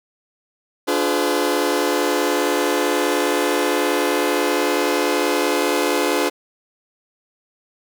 sawtooth chord, D diminished seventh, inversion none, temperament just, 293.7 / 352.4 / 422.9 / 507.5 Hz, D4 / F4 / Ab4 / Cb5, 0 / +16 / +31 / +47 cents, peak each -19 dBFS, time 0.87-6.3 s, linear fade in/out 20 ms, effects none

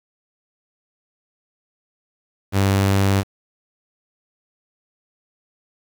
sawtooth tone, 98 Hz, G2, in tune, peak -11 dBFS, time 2.52-3.24 s, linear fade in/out 50 ms, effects 7-bit

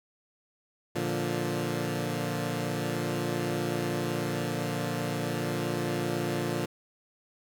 15% pulse chord, Bb major, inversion none, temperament equal, 116.54 / 146.83 / 174.61 Hz, Bb2 / D3 / F3, 0 / 0 / 0 cents, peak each -27 dBFS, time 0.95-6.66 s, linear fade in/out 10 ms, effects none

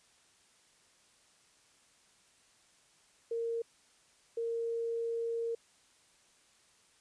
sine tone bursts at uneven times, 462.1 Hz, A#4, 15 cents flat, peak -32 dBFS, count 2, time 3.31-3.62 / 4.37-5.55 s, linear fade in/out 5 ms, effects white hiss -66 dBFS RMS until 7 s + resampled to 22050 Hz

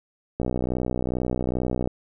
click train, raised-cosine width 2 ms, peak -12 dBFS, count 93, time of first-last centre 0.4-1.874 s, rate 62.4 Hz, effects none

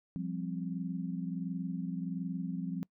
sine chord, F suspended second, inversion none, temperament equal, 174.61 / 196 / 261.6 Hz, F3 / G3 / C4, 0 / 0 / 0 cents, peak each -36 / -40 / -40 dBFS, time 0.16-2.83 s, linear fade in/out 0 ms, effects noise-tail reverb RT60 0.1 s tail -24 dB re dry

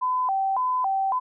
sine tone with vibrato, 885 Hz, A5, 10 cents sharp, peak -21 dBFS, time 0.01-1.2 s, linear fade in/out 20 ms, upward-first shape square, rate 1.8 Hz, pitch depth 230 cents each way, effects none

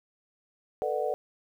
sine chord, B minor seventh, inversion third, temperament just, 444.5 / 493.9 / 592.7 / 740.8 Hz, A4 / B4 / D5 / F#5, +18 / 0 / +16 / +2 cents, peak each -32 / -32 / -32 / -33 dBFS, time 0.82-1.14 s, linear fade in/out 0 ms, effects 10-bit

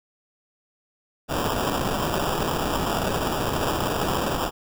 violet noise with sample-and-hold, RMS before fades -25 dBFS, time 1.28-4.51 s, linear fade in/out 50 ms, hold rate 2100 Hz, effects none

